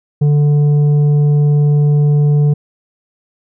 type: tone with tanh clipping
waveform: sine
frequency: 146.83 Hz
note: D3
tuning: in tune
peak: -9 dBFS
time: 0.21-2.54 s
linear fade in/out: 10 ms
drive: 6 dB
effects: none